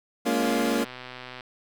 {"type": "chord", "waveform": "25% pulse", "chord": "Bb minor seventh", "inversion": "third", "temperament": "equal with one note detuned", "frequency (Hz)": [207.7, 233.1, 282.4, 349.2], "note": ["Ab3", "Bb3", "Db4", "F4"], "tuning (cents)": [0, 0, 32, 0], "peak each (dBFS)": [-28, -22, -24, -27], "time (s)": [0.25, 0.85], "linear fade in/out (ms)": 20}
{"type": "click train", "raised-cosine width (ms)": 0.3, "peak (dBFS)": -23, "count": 128, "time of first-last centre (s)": [0.4, 1.408], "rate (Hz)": 126}
{"effects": []}